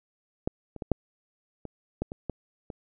clicks, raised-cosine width 2 ms, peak -13 / -26 / -20 / -8 / -24 / -15 / -23 / -17 / -24 dBFS, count 9, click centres 0.475 / 0.763 / 0.822 / 0.917 / 1.653 / 2.02 / 2.119 / 2.297 / 2.702 s, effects none

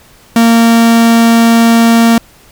45% pulse tone, 230.4 Hz, A#3, 20 cents flat, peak -4 dBFS, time 0.36-2.18 s, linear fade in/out 2 ms, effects pink hiss -42 dBFS RMS until 2.51 s

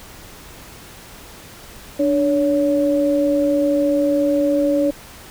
sine tone pair together, 294.3 / 564 Hz, D4 / C#5, +4 / +30 cents, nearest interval major seventh, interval 1126 cents, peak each -17 dBFS, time 1.99-4.91 s, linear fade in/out 10 ms, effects pink hiss -40 dBFS RMS until 5.3 s

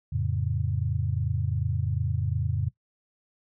sine chord, F augmented, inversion none, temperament equal, 87.31 / 110 / 138.59 Hz, F2 / A2 / C#3, 0 / 0 / 0 cents, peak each -29 dBFS, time 0.12-2.69 s, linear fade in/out 10 ms, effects noise-tail reverb RT60 0.1 s tail -17 dB re dry

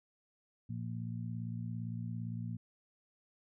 harmonic tone, 57.6 Hz, A#1, 20 cents flat, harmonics 2 / 3 / 4, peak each -39 / -43 / -45 dBFS, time 0.69-2.57 s, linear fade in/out 10 ms, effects none

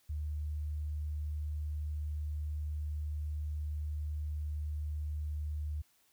sine tone, 75.3 Hz, D2, 44 cents sharp, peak -34 dBFS, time 0.09-5.82 s, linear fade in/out 10 ms, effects white hiss -70 dBFS RMS until 6.12 s

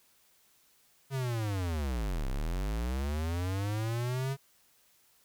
square linear two-way sweep, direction down then up, 138.5 to 30.87 to 138.5 Hz, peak -31 dBFS, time 1.1-4.37 s, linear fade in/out 50 ms, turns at 2.28 s, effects white hiss -66 dBFS RMS until 5.24 s

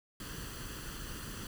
pink noise with comb filter, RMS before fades -43 dBFS, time 0.2-1.47 s, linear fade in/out 2 ms, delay 0.66 ms, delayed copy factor +0.65, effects none

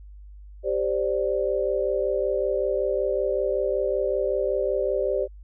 sine chord, G suspended fourth, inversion none, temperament just, 392 / 522.7 / 588 Hz, G4 / C5 / D5, 0 / -2 / +2 cents, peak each -26 dBFS, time 0.63-5.28 s, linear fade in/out 50 ms, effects added 50 Hz sine -41 dBFS peak until 5.43 s

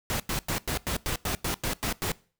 pink noise bursts, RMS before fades -29 dBFS, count 11, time 0.1-2.118 s, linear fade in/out 0 ms, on 98 ms, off 94 ms, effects noise-tail reverb RT60 0.4 s tail -22 dB re dry

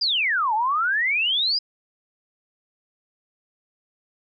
sine exponential two-way sweep, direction down then up, 5040 to 834 to 5040 Hz, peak -19 dBFS, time 0.01-1.59 s, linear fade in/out 10 ms, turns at 0.54 s, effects none

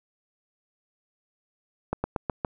slowing click train, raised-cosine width 1 ms, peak -12 dBFS, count 5, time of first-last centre 1.93-2.448 s, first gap 110 ms, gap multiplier 1.11, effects none

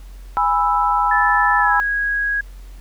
sine chord, E major, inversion first, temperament just, 824.1 / 988.9 / 1318.5 Hz, G#5 / B5 / E6, -14 / +2 / 0 cents, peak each -19 / -18 / -19 dBFS, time 0.37-1.8 s, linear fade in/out 0 ms
sine tone with pitch glide, 1748 to 1649.9 Hz, A6 to G#6, -12 to -12 cents, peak -17 dBFS, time 1.11-2.41 s, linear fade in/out 5 ms, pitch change -100 cents, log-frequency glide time 1.59-1.73 s
effects added 45 Hz sine -34 dBFS peak until 2.8 s + pink hiss -51 dBFS RMS until 2.8 s

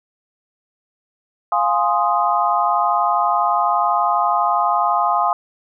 sine chord, F minor seventh, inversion none, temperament equal, 698.5 / 830.6 / 1046.5 / 1244.5 Hz, F5 / Ab5 / C6 / Eb6, 0 / 0 / 0 / 0 cents, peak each -20 dBFS, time 1.52-5.33 s, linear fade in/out 2 ms, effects none

